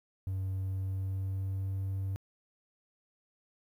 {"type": "tone with pitch glide", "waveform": "triangle", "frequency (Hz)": [95.2, 96.58], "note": ["F#2", "G2"], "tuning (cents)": [50, -25], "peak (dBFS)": -29, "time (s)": [0.27, 2.16], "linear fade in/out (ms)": 0, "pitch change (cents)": 25, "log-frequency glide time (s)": [0.55, 1.84], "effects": ["tanh soft clip ceiling -25 dBFS", "11-bit"]}